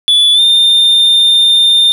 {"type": "tone with pitch glide", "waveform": "triangle", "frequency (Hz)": [3451, 3614], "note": ["A7", "A7"], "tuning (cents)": [-34, 46], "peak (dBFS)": -4, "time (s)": [0.08, 1.92], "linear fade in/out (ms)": 0, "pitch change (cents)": 80, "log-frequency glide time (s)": [0.34, 0.41], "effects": []}